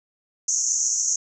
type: band-pass noise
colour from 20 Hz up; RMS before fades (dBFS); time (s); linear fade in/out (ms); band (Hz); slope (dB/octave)
pink; -23; 0.48-1.16; 5; 6000 to 6900; 96
effects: none